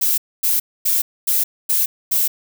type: noise bursts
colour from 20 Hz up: violet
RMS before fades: -17 dBFS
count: 6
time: 0.01-2.28 s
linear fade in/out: 10 ms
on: 170 ms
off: 250 ms
effects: none